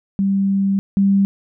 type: tone pair in turn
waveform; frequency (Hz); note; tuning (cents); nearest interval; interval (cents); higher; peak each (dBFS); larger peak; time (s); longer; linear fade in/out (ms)
sine; 196 / 197.03; G3 / G3; 0 / +9; unison; 9; second; -14 / -11; second; 0.19-0.79 / 0.97-1.25; first; 0
effects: none